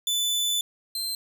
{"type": "tone pair in turn", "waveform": "sawtooth", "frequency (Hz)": [3499, 4128], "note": ["A7", "C8"], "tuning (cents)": [-10, -24], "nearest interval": "minor third", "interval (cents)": 286, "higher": "second", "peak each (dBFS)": [-20, -25], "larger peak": "first", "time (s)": [[0.07, 0.61], [0.95, 1.15]], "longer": "first", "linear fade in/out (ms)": 2, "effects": []}